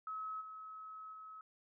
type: tone with level steps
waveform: sine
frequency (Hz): 1285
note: E6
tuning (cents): -45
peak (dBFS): -40 / -47 / -49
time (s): 0.07-1.41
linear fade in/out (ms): 2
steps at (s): 0.4 / 1.12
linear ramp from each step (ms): 20
effects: none